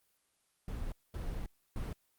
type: noise bursts at uneven times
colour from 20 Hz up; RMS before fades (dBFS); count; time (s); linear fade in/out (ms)
brown; -38; 3; 0.68-0.92 / 1.14-1.46 / 1.76-1.93; 2
effects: white hiss -75 dBFS RMS until 2.18 s + Opus 24 kbps